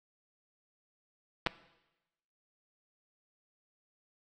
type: clicks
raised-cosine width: 0.3 ms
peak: -12 dBFS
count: 2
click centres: 1.464 / 1.47 s
effects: noise-tail reverb RT60 1.0 s tail -18 dB re dry + AAC 64 kbps